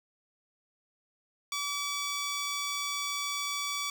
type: tone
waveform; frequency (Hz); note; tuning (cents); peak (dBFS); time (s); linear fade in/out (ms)
10% pulse; 1147; D6; -41; -23; 1.52-3.9; 2
effects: none

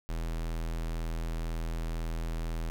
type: tone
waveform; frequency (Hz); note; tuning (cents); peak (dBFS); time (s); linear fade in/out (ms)
square; 41; E1; -9; -32; 0.09-2.7; 0
effects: none

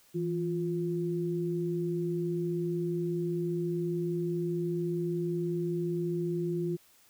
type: tone pair together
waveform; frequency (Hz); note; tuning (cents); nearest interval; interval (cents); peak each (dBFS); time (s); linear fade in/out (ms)
sine; 165.37 / 350.4; E3 / F4; +6 / +6; octave + minor second; 1300; -32 / -31; 0.14-6.77; 20
effects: white hiss -62 dBFS RMS until 7.09 s

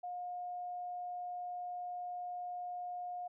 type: tone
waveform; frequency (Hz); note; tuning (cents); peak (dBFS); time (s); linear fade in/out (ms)
sine; 715; F5; +41; -39; 0.03-3.28; 10
effects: none

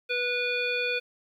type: harmonic tone with a mistuned harmonic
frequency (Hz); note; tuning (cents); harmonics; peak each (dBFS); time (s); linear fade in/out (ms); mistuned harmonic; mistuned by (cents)
490; B4; -14; 1 / 3 / 5 / 7 / 9; -31 / -34 / -28 / -37 / -40; 0.09-1; 20; 7; +25
effects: 10-bit

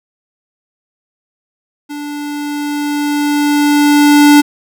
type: tone with level ramp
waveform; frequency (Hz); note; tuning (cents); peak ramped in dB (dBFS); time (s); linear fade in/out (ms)
square; 292.3; D4; -8; -23 to -3; 1.89-4.42; 20
effects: none

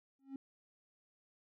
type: tone with exponential growth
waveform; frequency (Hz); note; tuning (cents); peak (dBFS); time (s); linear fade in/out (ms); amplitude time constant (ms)
triangle; 270.5; C#4; -42; -35; 0.19-0.36; 2; 35
effects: tanh soft clip ceiling -36 dBFS

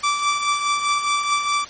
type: tone with tremolo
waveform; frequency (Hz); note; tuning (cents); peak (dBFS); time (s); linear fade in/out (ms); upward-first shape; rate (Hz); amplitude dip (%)
sawtooth; 1165; D6; -14; -12; 0.03-1.65; 10; triangle; 4.8; 60
effects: white hiss -38 dBFS RMS until 1.69 s + MP3 32 kbps

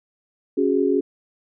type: chord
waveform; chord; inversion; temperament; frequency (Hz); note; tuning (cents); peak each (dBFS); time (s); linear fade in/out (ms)
sine; C# suspended fourth; none; equal; 277.2 / 370 / 415.3; C#4 / F#4 / G#4; 0 / 0 / 0; -21; 0.57-1.01; 10
effects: none

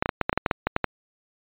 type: clicks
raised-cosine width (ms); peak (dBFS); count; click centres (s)
0.5; -6; 12; 0.025 / 0.059 / 0.092 / 0.213 / 0.295 / 0.329 / 0.376 / 0.462 / 0.512 / 0.67 / 0.764 / 0.843
effects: resampled to 8000 Hz

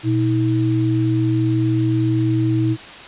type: tone pair together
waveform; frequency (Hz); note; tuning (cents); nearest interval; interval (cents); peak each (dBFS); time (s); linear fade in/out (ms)
sine; 119.9 / 320.1; A#2 / D#4; +49 / +49; octave + perfect fourth; 1700; -17 / -18; 0.03-2.77; 50
effects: white hiss -36 dBFS RMS until 3.07 s + resampled to 8000 Hz

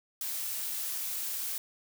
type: noise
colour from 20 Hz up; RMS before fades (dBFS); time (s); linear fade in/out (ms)
blue; -35; 0.21-1.58; 2
effects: none

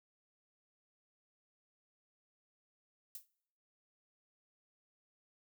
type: noise with exponential decay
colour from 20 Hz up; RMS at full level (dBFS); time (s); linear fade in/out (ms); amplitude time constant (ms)
violet; -42; 3.15-3.27; 2; 25
effects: noise-tail reverb RT60 0.7 s tail -23 dB re dry

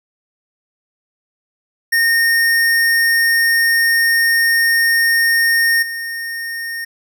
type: tone with level steps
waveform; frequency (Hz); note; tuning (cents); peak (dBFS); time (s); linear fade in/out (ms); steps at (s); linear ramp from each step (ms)
square; 1840; A#6; -23; -12 / -23; 1.92-6.85; 10; 5.82; 10
effects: none

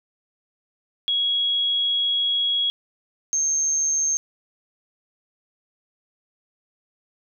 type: tone pair in turn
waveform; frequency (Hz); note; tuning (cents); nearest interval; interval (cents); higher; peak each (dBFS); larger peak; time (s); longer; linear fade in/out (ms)
sine; 3322 / 6377; G#7 / G8; 0 / +29; major seventh; 1129; second; -19; neither; 1.08-2.7 / 3.33-4.17; first; 0
effects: none

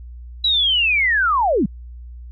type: linear sweep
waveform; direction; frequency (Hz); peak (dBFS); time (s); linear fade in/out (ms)
sine; down; 3951 to 158.9; -14; 0.44-1.66; 5
effects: added 60 Hz sine -33 dBFS peak until 2.31 s

